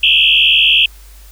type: tone with frequency modulation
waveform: sine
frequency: 2955 Hz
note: F#7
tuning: 3 cents flat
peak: -7 dBFS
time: 0.03-0.86 s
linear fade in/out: 5 ms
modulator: 77 Hz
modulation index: 4.8
effects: added 50 Hz sine -36 dBFS peak until 1.31 s + white hiss -45 dBFS RMS until 1.31 s